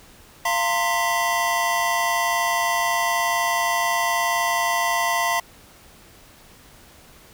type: tone cluster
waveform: square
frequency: 691 / 915 / 1047 / 1974 Hz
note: F5 / A#5 / C6 / B6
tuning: -19 / -32 / +1 / -1 cents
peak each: -26 dBFS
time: 0.45-5.4 s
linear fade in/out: 5 ms
effects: pink hiss -49 dBFS RMS until 7.33 s